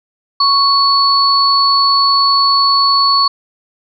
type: tone pair together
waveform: sine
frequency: 1108.7 / 4425 Hz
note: C#6 / C#8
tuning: 0 / -4 cents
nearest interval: 2 octaves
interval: 2396 cents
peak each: -11 dBFS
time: 0.4-3.28 s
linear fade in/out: 5 ms
effects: none